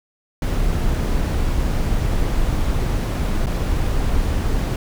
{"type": "noise with dropouts", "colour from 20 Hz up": "brown", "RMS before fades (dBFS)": -19, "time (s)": [0.42, 4.76], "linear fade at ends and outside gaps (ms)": 2, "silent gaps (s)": [3.46, 3.468], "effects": []}